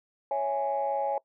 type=chord; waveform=sine; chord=C# minor; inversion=none; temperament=equal; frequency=554.4 / 659.3 / 830.6 Hz; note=C#5 / E5 / G#5; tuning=0 / 0 / 0 cents; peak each=-29 / -33 / -28 dBFS; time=0.31-1.18 s; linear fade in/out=2 ms; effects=noise-tail reverb RT60 0.1 s tail -22 dB re dry + tanh soft clip ceiling -19 dBFS